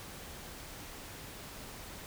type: silence
effects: pink hiss -47 dBFS RMS until 2.06 s